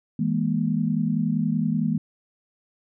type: tone cluster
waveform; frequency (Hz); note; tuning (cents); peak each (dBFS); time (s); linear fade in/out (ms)
sine; 161.5 / 206.4 / 237; E3 / G#3 / A#3; -35 / -10 / +29; -25; 0.19-1.98; 5
effects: none